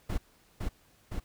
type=noise with echo; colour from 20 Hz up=brown; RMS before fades=-30 dBFS; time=0.09-0.18 s; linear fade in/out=10 ms; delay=510 ms; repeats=2; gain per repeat=-2 dB; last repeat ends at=1.2 s; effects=pink hiss -64 dBFS RMS until 1.24 s